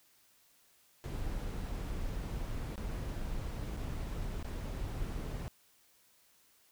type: noise with dropouts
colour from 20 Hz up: brown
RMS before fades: -38 dBFS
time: 1.04-5.48 s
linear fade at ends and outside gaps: 0 ms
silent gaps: 2.757-2.779 / 3.766-3.771 / 4.427-4.445 s
effects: white hiss -67 dBFS RMS until 6.71 s